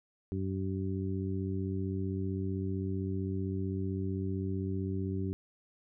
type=harmonic tone; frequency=95.6 Hz; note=G2; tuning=43 cents flat; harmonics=1 / 2 / 3 / 4; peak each=-34 / -37 / -39 / -40 dBFS; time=0.32-5.33 s; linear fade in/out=0 ms; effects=none